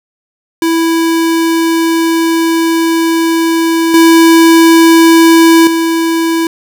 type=tone with level steps; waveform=square; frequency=329.6 Hz; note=E4; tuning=in tune; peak=-9 / -3 / -10 dBFS; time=0.62-6.47 s; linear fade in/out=2 ms; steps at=3.94 / 5.67 s; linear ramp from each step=2 ms; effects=none